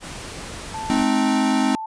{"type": "noise", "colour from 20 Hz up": "pink", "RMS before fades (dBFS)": -34, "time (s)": [0, 1.06], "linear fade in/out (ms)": 50}
{"type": "tone", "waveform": "sine", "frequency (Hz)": 880, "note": "A5", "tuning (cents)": 0, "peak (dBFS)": -27, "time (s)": [0.74, 1.86], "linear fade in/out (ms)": 5}
{"type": "chord", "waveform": "square", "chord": "Ab major", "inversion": "none", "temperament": "equal with one note detuned", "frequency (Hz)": [213.1, 261.6, 311.1], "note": ["Ab3", "C4", "Eb4"], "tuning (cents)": [45, 0, 0], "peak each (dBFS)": [-24, -20, -25], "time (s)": [0.9, 1.75], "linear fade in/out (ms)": 0}
{"effects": ["resampled to 22050 Hz"]}